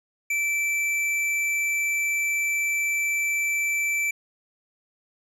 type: tone with hard clipping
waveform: triangle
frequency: 2328 Hz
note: D7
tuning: 16 cents flat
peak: -24 dBFS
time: 0.3-4.11 s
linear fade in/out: 5 ms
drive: 13 dB
effects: none